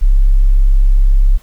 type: tone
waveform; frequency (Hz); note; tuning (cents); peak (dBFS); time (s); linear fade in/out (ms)
sine; 33.65; C1; +49; -5; 0.01-1.38; 20
effects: pink hiss -47 dBFS RMS until 1.42 s